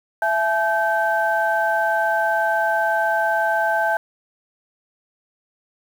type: tone cluster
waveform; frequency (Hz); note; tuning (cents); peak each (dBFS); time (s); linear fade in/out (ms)
sine; 667 / 855 / 1551; E5 / A5 / G6; +20 / -50 / -19; -21; 0.22-3.97; 2
effects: tanh soft clip ceiling -7 dBFS + 7-bit